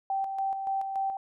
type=tone with tremolo; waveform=sine; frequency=778 Hz; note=G5; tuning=13 cents flat; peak=-26 dBFS; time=0.1-1.17 s; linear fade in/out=2 ms; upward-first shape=square; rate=3.5 Hz; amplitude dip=45%; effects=none